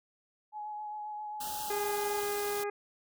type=tone with vibrato; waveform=sine; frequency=844 Hz; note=G#5; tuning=28 cents sharp; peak=-37 dBFS; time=0.52-2.24 s; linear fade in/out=50 ms; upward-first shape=sine; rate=7.5 Hz; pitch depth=16 cents each way
type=band-stop noise; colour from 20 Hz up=white; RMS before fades=-40 dBFS; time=1.4-2.64 s; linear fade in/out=10 ms; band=1700 to 2700 Hz; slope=96 dB/octave
type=harmonic tone; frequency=410 Hz; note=G#4; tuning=22 cents flat; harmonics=1 / 2 / 3 / 4 / 5 / 6; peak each=-33 / -39 / -43 / -45 / -47 / -49 dBFS; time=1.7-2.7 s; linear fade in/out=5 ms
effects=none